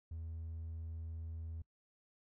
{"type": "tone", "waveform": "triangle", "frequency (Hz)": 81.5, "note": "E2", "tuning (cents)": -19, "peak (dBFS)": -39, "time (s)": [0.11, 1.62], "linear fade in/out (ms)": 5, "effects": ["noise-tail reverb RT60 0.1 s tail -25 dB re dry", "tanh soft clip ceiling -36 dBFS"]}